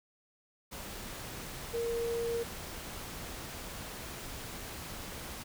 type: tone in noise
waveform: sine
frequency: 466.2 Hz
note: A#4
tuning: in tune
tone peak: -31 dBFS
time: 1.73-2.44 s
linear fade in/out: 20 ms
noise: pink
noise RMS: -43 dBFS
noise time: 0.71-5.44 s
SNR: +9 dB
effects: none